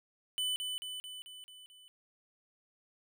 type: tone with echo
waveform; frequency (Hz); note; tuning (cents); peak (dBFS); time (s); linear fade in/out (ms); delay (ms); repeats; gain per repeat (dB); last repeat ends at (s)
square; 3000; F#7; +23; -32; 0.38-0.56; 0; 220; 6; -4; 1.88
effects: none